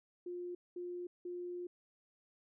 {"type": "tone bursts at uneven times", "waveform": "sine", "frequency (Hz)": 354.1, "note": "F4", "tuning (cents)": 24, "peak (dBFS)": -40, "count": 3, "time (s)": [[0.26, 0.55], [0.76, 1.07], [1.25, 1.67]], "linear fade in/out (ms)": 5, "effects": []}